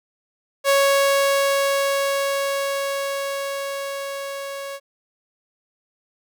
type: tone with level ramp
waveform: sawtooth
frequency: 554.4 Hz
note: C#5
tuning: in tune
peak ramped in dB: -10 to -26 dBFS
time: 0.64-4.8 s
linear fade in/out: 50 ms
effects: none